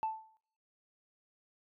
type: tone with exponential decay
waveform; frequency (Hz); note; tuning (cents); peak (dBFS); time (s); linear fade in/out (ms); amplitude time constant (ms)
sine; 880; A5; 0; -27; 0.03-0.37; 0; 72
effects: noise-tail reverb RT60 0.7 s tail -25 dB re dry + tanh soft clip ceiling -28 dBFS